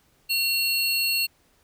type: tone pair together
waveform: square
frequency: 2738 / 4346 Hz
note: F7 / C#8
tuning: -35 / -35 cents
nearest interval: minor sixth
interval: 800 cents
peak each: -25 / -25 dBFS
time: 0.29-1.27 s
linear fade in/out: 20 ms
effects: pink hiss -63 dBFS RMS until 1.63 s